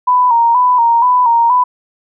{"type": "tone with vibrato", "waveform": "sine", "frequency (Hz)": 963, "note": "B5", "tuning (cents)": -44, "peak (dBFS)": -7, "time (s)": [0.07, 1.64], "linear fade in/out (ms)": 10, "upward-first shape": "square", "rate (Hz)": 2.1, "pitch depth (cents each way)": 58, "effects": []}